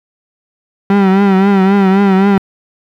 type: tone with vibrato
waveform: 35% pulse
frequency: 194.9 Hz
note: G3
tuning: 10 cents flat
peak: -5 dBFS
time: 0.9-2.38 s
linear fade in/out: 2 ms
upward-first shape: triangle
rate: 3.8 Hz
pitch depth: 75 cents each way
effects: low-pass 2000 Hz 12 dB/octave + 7-bit